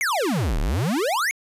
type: exponential two-way sweep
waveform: square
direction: down then up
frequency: 2276 to 32.7 to 2276 Hz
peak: -21 dBFS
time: 0.01-1.31 s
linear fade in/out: 0 ms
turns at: 0.59 s
effects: resampled to 32000 Hz